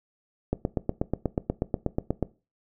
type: click train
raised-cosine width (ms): 2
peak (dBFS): -11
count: 15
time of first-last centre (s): 0.53-2.227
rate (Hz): 8.25
effects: noise-tail reverb RT60 0.3 s tail -19 dB re dry